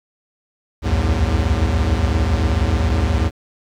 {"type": "tone cluster", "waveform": "square", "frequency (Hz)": [63.1, 70.3, 80.2, 87.6, 106.4], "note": ["B1", "C#2", "E2", "F2", "G#2"], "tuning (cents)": [38, 25, -47, 6, 42], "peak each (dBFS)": [-21, -26, -19, -28, -24], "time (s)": [0.82, 3.31], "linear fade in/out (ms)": 50, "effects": ["low-pass 6000 Hz 12 dB/octave", "8-bit"]}